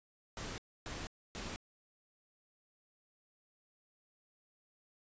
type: noise bursts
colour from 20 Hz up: pink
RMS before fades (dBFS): -43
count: 3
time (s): 0.37-1.56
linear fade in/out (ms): 0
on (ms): 210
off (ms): 280
effects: resampled to 16000 Hz